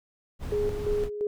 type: noise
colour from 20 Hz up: brown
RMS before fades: -33 dBFS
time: 0.39-1.1 s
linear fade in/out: 50 ms
type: tone with tremolo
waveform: sine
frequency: 416.2 Hz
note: G#4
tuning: 4 cents sharp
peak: -24 dBFS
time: 0.52-1.27 s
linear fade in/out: 2 ms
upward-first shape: square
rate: 2.9 Hz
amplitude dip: 60%
effects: none